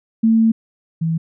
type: tone pair in turn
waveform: sine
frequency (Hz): 224.4 / 163.08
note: A3 / E3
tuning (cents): +34 / -18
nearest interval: tritone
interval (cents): 552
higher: first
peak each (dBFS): -10 / -16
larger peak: first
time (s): 0.23-0.52 / 1.01-1.18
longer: first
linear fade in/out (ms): 10
effects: none